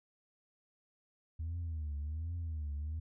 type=tone with vibrato; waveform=sine; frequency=78.7 Hz; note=D#2; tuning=20 cents sharp; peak=-34 dBFS; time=1.39-3 s; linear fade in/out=10 ms; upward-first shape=triangle; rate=1.3 Hz; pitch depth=170 cents each way; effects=tanh soft clip ceiling -34 dBFS